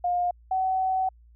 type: tone pair in turn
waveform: sine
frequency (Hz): 710 / 754.7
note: F5 / F#5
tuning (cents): +28 / +34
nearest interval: minor second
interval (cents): 106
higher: second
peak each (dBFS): -22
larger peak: neither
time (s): 0.04-0.31 / 0.51-1.09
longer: second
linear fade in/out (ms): 5
effects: added 58 Hz sine -51 dBFS peak until 1.35 s